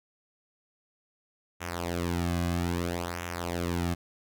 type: tone with flanger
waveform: sawtooth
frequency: 86.7 Hz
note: F2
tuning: 12 cents flat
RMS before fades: -31 dBFS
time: 1.6-3.95 s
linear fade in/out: 20 ms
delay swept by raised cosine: 0.22 to 2.22 ms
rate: 0.61 Hz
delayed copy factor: -0.75
effects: none